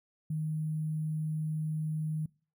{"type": "tone with sample-and-hold", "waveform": "sine", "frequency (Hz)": 155.56, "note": "D#3", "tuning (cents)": 0, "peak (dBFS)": -30, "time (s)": [0.3, 2.26], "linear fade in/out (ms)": 5, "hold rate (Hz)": 11025, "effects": ["noise-tail reverb RT60 0.4 s tail -24 dB re dry"]}